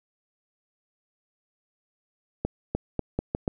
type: accelerating click train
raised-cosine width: 2 ms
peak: -12 dBFS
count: 6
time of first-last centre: 2.45-3.478 s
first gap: 300 ms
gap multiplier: 0.81
effects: none